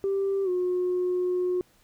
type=tone with pitch glide; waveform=sine; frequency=392 to 361.5 Hz; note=G4 to F#4; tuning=0 to -40 cents; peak=-22 dBFS; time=0.04-1.61 s; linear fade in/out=0 ms; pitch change=-140 cents; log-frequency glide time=0.44-0.49 s; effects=tanh soft clip ceiling -20 dBFS + pink hiss -62 dBFS RMS until 1.83 s